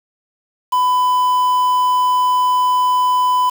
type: tone with quantisation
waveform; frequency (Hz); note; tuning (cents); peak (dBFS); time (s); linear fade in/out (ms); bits
triangle; 1000; B5; +21; -10; 0.72-3.5; 10; 5
effects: none